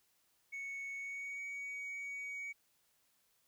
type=tone with pitch glide; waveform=sine; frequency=2216 to 2251 Hz; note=C#7 to C#7; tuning=-1 to +26 cents; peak=-38 dBFS; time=0.52-2.53 s; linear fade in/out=20 ms; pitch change=+27 cents; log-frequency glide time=0.95-1.44 s; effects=tanh soft clip ceiling -40 dBFS + white hiss -75 dBFS RMS until 3.47 s